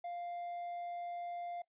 triangle tone, 698.5 Hz, F5, in tune, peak -38 dBFS, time 0.04-1.62 s, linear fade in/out 5 ms, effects noise-tail reverb RT60 0.1 s tail -19 dB re dry + resampled to 8000 Hz

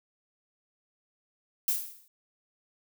violet noise with exponential decay, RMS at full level -24 dBFS, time 1.68-2.08 s, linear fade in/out 1 ms, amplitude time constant 85 ms, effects none

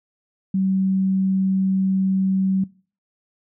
sine tone, 190.8 Hz, G3, 47 cents flat, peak -17 dBFS, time 0.54-2.64 s, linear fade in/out 5 ms, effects noise-tail reverb RT60 0.4 s tail -21 dB re dry

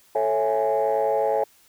sine chord, A major seventh, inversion none, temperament equal with one note detuned, 440 / 550.9 / 659.3 / 830.6 Hz, A4 / C#5 / E5 / G#5, 0 / -11 / 0 / 0 cents, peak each -24 / -23 / -25 / -24 dBFS, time 0.15-1.44 s, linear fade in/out 5 ms, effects tanh soft clip ceiling -13 dBFS + white hiss -57 dBFS RMS until 1.68 s

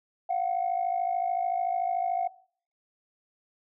sine tone pair together, 698.5 / 752.1 Hz, F5 / F#5, 0 / +28 cents, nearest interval minor second, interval 128 cents, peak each -27 dBFS, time 0.29-2.28 s, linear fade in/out 10 ms, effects noise-tail reverb RT60 0.5 s tail -21 dB re dry + tanh soft clip ceiling -20 dBFS

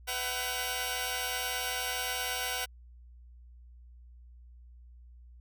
10% pulse tone cluster, 498.9 / 667 / 753 / 1574 / 2825 Hz, B4 / E5 / F#5 / G6 / F7, +17 / +20 / +30 / +7 / +19 cents, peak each -31 / -35 / -27 / -34 / -29 dBFS, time 0.07-2.66 s, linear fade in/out 20 ms, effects added 60 Hz sine -50 dBFS peak until 5.4 s

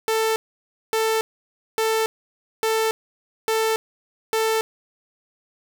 sawtooth tone bursts, 443.4 Hz, A4, 13 cents sharp, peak -15 dBFS, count 6, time 0.08-4.61 s, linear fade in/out 0 ms, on 280 ms, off 570 ms, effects none

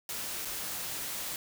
white noise with dropouts, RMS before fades -37 dBFS, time 0.09-1.36 s, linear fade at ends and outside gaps 1 ms, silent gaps 0.45-0.454 s, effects none

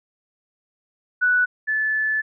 sine tone pair in turn, 1480 / 1738.3 Hz, F#6 / A6, 0 / -21 cents, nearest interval minor third, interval 279 cents, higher second, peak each -15 / -19 dBFS, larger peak first, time 1.21-1.46 / 1.67-2.22 s, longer second, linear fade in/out 20 ms, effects none

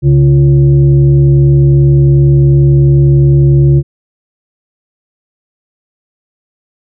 sine tone with frequency modulation, 138.59 Hz, C#3, in tune, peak -3 dBFS, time 0.02-3.83 s, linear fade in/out 50 ms, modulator 206 Hz, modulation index 0.57, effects none

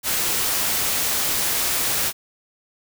white noise, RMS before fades -22 dBFS, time 0.03-2.13 s, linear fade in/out 50 ms, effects none

